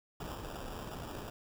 pink noise with sample-and-hold, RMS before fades -43 dBFS, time 0.2-1.3 s, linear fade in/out 5 ms, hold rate 2100 Hz, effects none

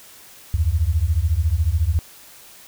sine beating tone pair, 73.42 / 87.42 Hz, D2 / F2, 0 / +2 cents, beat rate 14 Hz, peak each -19 dBFS, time 0.54-1.99 s, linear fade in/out 0 ms, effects white hiss -45 dBFS RMS until 2.67 s

